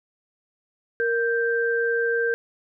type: tone pair together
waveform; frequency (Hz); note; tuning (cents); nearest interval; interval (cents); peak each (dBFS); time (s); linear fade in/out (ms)
sine; 466.2 / 1571.5; A#4 / G6; 0 / +4; octave + major sixth; 2104; -22 / -24; 1-2.34; 0
effects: none

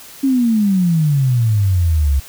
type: exponential sweep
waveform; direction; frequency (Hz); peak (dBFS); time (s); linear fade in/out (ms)
sine; down; 277.2 to 66.1; -11; 0.23-2.2; 10
effects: white hiss -38 dBFS RMS until 2.28 s

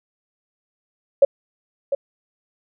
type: tone with echo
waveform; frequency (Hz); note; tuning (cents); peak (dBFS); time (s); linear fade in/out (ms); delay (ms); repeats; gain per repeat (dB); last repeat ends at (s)
sine; 556; C#5; +5; -7; 1.22-1.25; 5; 700; 1; -10; 1.95
effects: none

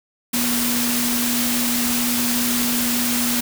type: tone in noise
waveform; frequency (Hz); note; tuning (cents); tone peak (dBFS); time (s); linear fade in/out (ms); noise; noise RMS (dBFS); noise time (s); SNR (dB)
sine; 240.9; B3; -43; -22; 0.33-3.41; 10; white; -22; 0.33-3.41; -3
effects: none

